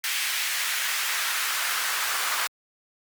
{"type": "noise with high-pass filter sweep", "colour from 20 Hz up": "pink", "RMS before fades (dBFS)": -27, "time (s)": [0.04, 2.47], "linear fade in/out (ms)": 0, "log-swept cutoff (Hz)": [2100, 1200], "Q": 1.5, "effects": ["Opus 48 kbps"]}